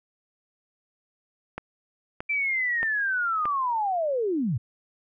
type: click train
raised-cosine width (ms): 0.5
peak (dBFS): -17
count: 4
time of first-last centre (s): 1.58-3.455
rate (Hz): 1.6
type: linear sweep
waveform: sine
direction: down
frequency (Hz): 2349 to 98.9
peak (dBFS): -23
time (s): 2.29-4.58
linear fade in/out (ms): 10
effects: none